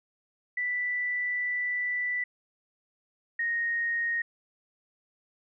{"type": "tone pair in turn", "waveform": "sine", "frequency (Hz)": [1975.5, 1864.6], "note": ["B6", "A#6"], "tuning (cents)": [0, 0], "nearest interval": "minor second", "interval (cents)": 100, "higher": "first", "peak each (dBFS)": [-27, -26], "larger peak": "second", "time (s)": [[0.57, 2.24], [3.39, 4.22]], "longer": "first", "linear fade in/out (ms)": 5, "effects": []}